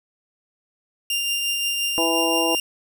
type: tone with tremolo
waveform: sawtooth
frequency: 2794 Hz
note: F7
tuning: in tune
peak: -17 dBFS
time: 1.1-2.6 s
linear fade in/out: 2 ms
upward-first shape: triangle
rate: 5.7 Hz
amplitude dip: 30%
type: harmonic tone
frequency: 165.7 Hz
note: E3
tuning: 9 cents sharp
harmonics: 2 / 3 / 4 / 5 / 6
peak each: -24 / -26 / -27 / -28 / -29 dBFS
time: 1.98-2.55 s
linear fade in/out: 0 ms
effects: none